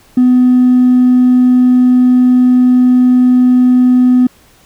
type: tone with hard clipping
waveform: sine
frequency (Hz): 250.6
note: B3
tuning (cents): +25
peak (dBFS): -5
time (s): 0.17-4.27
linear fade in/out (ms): 5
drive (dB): 1
effects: pink hiss -46 dBFS RMS until 4.65 s